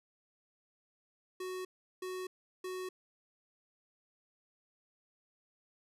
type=tone bursts; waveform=square; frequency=370 Hz; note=F#4; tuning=in tune; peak=-39 dBFS; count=3; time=1.4-2.89 s; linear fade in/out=5 ms; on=250 ms; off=370 ms; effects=resampled to 32000 Hz